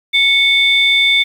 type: tone pair together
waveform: sine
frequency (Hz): 2217 / 3551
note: C#7 / A7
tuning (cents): 0 / +15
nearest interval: minor sixth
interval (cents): 815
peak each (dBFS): -11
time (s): 0.13-1.24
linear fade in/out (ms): 20
effects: tanh soft clip ceiling -2 dBFS + 7-bit